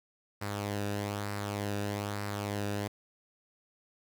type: tone with flanger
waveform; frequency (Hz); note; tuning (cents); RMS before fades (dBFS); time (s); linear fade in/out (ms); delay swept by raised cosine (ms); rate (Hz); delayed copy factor
sawtooth; 102.2; G#2; -27; -35; 0.41-2.88; 10; 0.3 to 0.95; 1.1; -0.5
effects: 9-bit